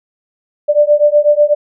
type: beating tone pair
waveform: sine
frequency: 587.3 / 595.4 Hz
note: D5 / D5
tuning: 0 / +24 cents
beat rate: 8.1 Hz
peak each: -10 dBFS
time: 0.68-1.55 s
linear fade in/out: 20 ms
effects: none